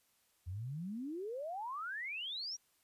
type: exponential sweep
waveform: sine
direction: up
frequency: 83.1 to 5890 Hz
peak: -39 dBFS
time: 0.46-2.57 s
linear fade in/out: 20 ms
effects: white hiss -74 dBFS RMS until 2.83 s + resampled to 32000 Hz